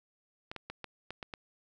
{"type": "clicks", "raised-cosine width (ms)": 0.3, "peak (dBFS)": -24, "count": 7, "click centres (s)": [0.515, 0.563, 0.7, 0.843, 1.106, 1.228, 1.338], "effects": []}